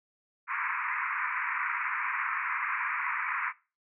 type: band-pass noise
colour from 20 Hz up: pink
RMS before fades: -32 dBFS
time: 0.47-3.53 s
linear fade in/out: 50 ms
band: 970 to 2400 Hz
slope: 96 dB/octave
effects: noise-tail reverb RT60 0.3 s tail -19 dB re dry